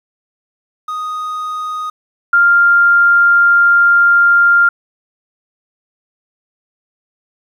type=tone pair in turn; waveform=triangle / sine; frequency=1244.5 / 1396.9 Hz; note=D#6 / F6; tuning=0 / 0 cents; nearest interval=major second; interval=200 cents; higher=second; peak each=-17 / -6 dBFS; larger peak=second; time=0.88-1.9 / 2.33-4.69 s; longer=second; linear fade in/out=5 ms; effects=8-bit